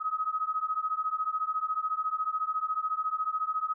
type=beating tone pair; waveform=sine; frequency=1261 / 1275 Hz; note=D#6 / D#6; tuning=+23 / +42 cents; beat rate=14 Hz; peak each=-31 dBFS; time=0-3.74 s; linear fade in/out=20 ms; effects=none